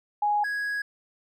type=tone pair in turn; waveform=sine / triangle; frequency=830.6 / 1661.2 Hz; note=G#5 / G#6; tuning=0 / 0 cents; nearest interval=octave; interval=1200 cents; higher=second; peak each=-21 / -25 dBFS; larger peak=first; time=0.22-0.44 / 0.44-0.82 s; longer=second; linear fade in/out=5 ms; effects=none